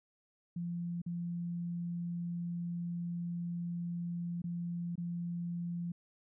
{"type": "tone with dropouts", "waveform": "sine", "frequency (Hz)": 172.5, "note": "F3", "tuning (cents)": -21, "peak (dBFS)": -35, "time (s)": [0.56, 5.92], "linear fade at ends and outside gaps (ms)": 5, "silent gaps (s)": [[1.018, 1.062], [4.419, 4.44], [4.956, 4.978]], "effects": []}